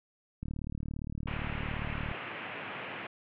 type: click train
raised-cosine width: 5 ms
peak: -25 dBFS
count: 64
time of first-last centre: 0.43-2.114 s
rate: 37.4 Hz
type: band-pass noise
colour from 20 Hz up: white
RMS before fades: -41 dBFS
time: 1.27-3.07 s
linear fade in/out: 5 ms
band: 100 to 2800 Hz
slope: 48 dB/octave
effects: none